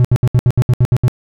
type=tone bursts; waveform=triangle; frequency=123.47 Hz; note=B2; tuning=in tune; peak=-5 dBFS; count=10; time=0-1.081 s; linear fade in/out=0 ms; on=46 ms; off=69 ms; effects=none